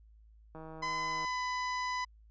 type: click train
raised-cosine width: 1 ms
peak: -34 dBFS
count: 112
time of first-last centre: 0.55-1.248 s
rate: 159 Hz
type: tone with pitch glide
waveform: 30% pulse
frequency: 1015 to 999.9 Hz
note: B5 to B5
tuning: +47 to +21 cents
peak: -30 dBFS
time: 0.82-2.05 s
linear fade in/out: 10 ms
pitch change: -26 cents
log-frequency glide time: 0.96-1.42 s
effects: added 54 Hz sine -56 dBFS peak until 2.3 s + resampled to 16000 Hz